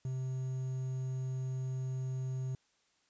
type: tone with quantisation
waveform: triangle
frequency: 130 Hz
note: C3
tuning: 11 cents flat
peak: -32 dBFS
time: 0.05-2.55 s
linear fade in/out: 2 ms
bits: 10
effects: white hiss -73 dBFS RMS until 3.09 s + resampled to 16000 Hz